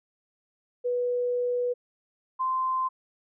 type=tone pair in turn; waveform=sine; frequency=490.3 / 1038.9 Hz; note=B4 / C6; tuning=-13 / -13 cents; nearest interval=octave + minor second; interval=1300 cents; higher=second; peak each=-24 dBFS; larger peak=neither; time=0.84-1.74 / 2.39-2.89 s; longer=first; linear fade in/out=20 ms; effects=none